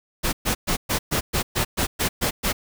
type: noise bursts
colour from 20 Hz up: pink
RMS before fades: -22 dBFS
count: 11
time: 0.23-2.53 s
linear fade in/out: 20 ms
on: 100 ms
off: 120 ms
effects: none